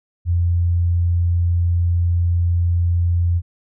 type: tone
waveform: sine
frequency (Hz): 86.5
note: F2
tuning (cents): -16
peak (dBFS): -14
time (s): 0.25-3.42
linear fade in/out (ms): 50
effects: none